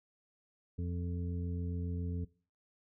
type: harmonic tone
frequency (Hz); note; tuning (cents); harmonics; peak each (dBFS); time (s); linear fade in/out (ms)
87.31; F2; 0; 1 / 2 / 3 / 5; -35 / -41 / -45 / -49; 0.78-2.25; 10
effects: noise-tail reverb RT60 0.4 s tail -21 dB re dry